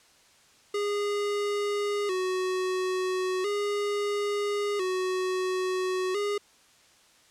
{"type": "tone with vibrato", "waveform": "square", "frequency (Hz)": 390, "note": "G4", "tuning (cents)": -9, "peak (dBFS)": -27, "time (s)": [0.74, 6.38], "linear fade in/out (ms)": 5, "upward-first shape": "square", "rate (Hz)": 0.37, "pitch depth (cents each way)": 87, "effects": ["white hiss -59 dBFS RMS until 7.3 s", "low-pass 8000 Hz 12 dB/octave"]}